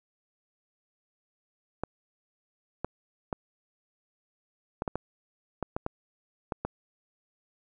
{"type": "clicks", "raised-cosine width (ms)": 1, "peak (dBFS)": -16, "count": 11, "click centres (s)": [1.836, 2.846, 3.328, 4.821, 4.878, 4.956, 5.627, 5.765, 5.864, 6.522, 6.65], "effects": []}